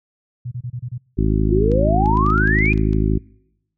sine tone bursts, 122.5 Hz, B2, 14 cents flat, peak -24 dBFS, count 6, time 0.45-0.981 s, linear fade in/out 10 ms, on 66 ms, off 27 ms
harmonic tone, 52.9 Hz, G#1, 33 cents sharp, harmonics 1 / 2 / 3 / 4 / 5 / 6 / 7, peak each -18 / -21 / -23 / -24 / -25 / -26 / -26 dBFS, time 1.17-3.19 s, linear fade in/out 20 ms
sine exponential sweep, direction up, 337.1 to 2489 Hz, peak -17 dBFS, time 1.5-2.73 s, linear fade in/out 5 ms
clicks, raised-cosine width 0.2 ms, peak -23 dBFS, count 12, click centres 1.717 / 2.059 / 2.172 / 2.264 / 2.302 / 2.379 / 2.475 / 2.588 / 2.657 / 2.733 / 2.777 / 2.932 s
effects noise-tail reverb RT60 0.9 s tail -25 dB re dry

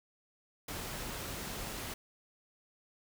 pink noise, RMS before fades -41 dBFS, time 0.68-1.94 s, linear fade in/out 5 ms, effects none

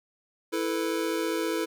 square chord, E suspended fourth, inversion none, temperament just, 329.6 / 439.5 / 494.4 Hz, E4 / A4 / B4, 0 / -2 / +2 cents, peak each -30 / -32 / -34 dBFS, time 0.52-1.66 s, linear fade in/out 20 ms, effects none

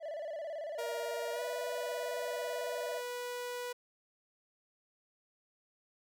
triangle tone with vibrato, 623 Hz, D#5, 2 cents sharp, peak -36 dBFS, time 0-3.02 s, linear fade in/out 50 ms, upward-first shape square, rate 18 Hz, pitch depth 100 cents each way
sawtooth tone with pitch glide, 471.7 to 490.3 Hz, A#4 to B4, +20 to -13 cents, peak -34 dBFS, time 0.78-3.73 s, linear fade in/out 10 ms, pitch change +67 cents, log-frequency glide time 1.32-1.42 s
effects none

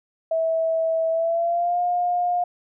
sine tone with pitch glide, 651 to 709.9 Hz, E5 to F5, -22 to +28 cents, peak -19 dBFS, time 0.31-2.44 s, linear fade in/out 5 ms, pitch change +150 cents, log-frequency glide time 1.1-1.8 s, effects none

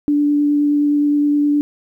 sine tone with vibrato, 291.9 Hz, D4, 10 cents flat, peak -12 dBFS, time 0.08-1.61 s, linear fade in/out 0 ms, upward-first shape triangle, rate 9.6 Hz, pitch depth 10 cents each way, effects 9-bit

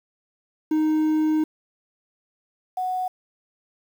triangle / sine tone pair in turn, 310.6 / 738.7 Hz, D#4 / F#5, -3 / -3 cents, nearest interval octave + minor third, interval 1500 cents, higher second, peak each -16 / -23 dBFS, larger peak first, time 0.71-1.44 / 2.77-3.08 s, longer first, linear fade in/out 5 ms, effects 8-bit

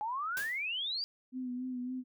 sine exponential sweep, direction up, 825 to 4833 Hz, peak -33 dBFS, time 0.01-1.04 s, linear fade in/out 0 ms
white noise with exponential decay, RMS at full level -38 dBFS, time 0.37-0.67 s, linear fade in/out 0 ms, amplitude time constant 65 ms
sine tone with vibrato, 251.8 Hz, B3, 34 cents sharp, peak -35 dBFS, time 1.32-2.04 s, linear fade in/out 50 ms, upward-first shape sine, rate 3.6 Hz, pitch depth 37 cents each way
effects none

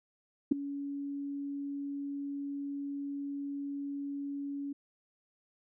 sine tone with ADSR envelope, 281.9 Hz, C#4, 29 cents sharp, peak -18 dBFS, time 0.51-4.73 s, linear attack 10 ms, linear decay 7 ms, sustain -17 dB, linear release 8 ms, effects none

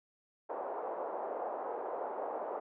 pink band-pass noise, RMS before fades -39 dBFS, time 0.49-2.6 s, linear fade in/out 10 ms, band 470 to 900 Hz, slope 24 dB/octave, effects none

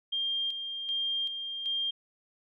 sine tone with tremolo, 3200 Hz, G7, 35 cents sharp, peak -28 dBFS, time 0.12-1.91 s, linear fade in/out 10 ms, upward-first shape square, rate 1.3 Hz, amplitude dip 50%, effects none

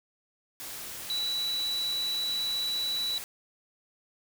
sine tone in noise, 3939 Hz, B7, 5 cents flat, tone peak -28 dBFS, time 1.1-3.18 s, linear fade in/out 0 ms, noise white, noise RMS -40 dBFS, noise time 0.6-3.24 s, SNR +9 dB, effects none

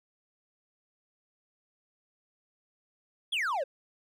triangle exponential sweep, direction down, 3527 to 500 Hz, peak -26 dBFS, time 3.32-3.64 s, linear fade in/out 10 ms, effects none

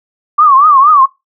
sine tone with vibrato, 1149 Hz, D6, 38 cents flat, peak -3 dBFS, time 0.38-1.06 s, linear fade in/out 10 ms, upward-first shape triangle, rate 4.3 Hz, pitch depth 180 cents each way, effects noise-tail reverb RT60 0.2 s tail -20 dB re dry

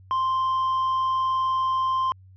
triangle tone, 1046.5 Hz, C6, in tune, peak -19 dBFS, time 0.11-2.12 s, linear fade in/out 0 ms, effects added 94 Hz sine -47 dBFS peak until 2.36 s + resampled to 11025 Hz

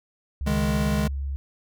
sine tone with vibrato, 68.9 Hz, C#2, 10 cents flat, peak -26 dBFS, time 0.41-1.36 s, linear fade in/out 0 ms, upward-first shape triangle, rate 6.3 Hz, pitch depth 9 cents each way
square chord, C# suspended second, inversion none, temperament equal, 138.59 / 155.56 / 207.7 Hz, C#3 / D#3 / G#3, 0 / 0 / 0 cents, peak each -31 / -28 / -25 dBFS, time 0.46-1.08 s, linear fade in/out 10 ms
effects none

